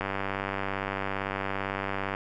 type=click train; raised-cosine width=0.5 ms; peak=-15 dBFS; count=210; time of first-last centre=0.01-2.149 s; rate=97.7 Hz; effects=none